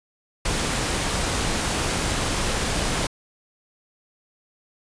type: noise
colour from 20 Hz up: pink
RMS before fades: -24 dBFS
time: 0.45-3.07 s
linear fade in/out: 5 ms
effects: resampled to 22050 Hz